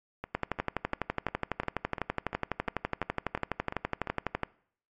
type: two click trains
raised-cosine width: 0.5 ms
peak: -20 / -13 dBFS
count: 12 / 50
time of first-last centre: 0.24-4.073 / 0.35-4.433 s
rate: 2.87 / 12 Hz
effects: noise-tail reverb RT60 0.6 s tail -23 dB re dry + MP3 48 kbps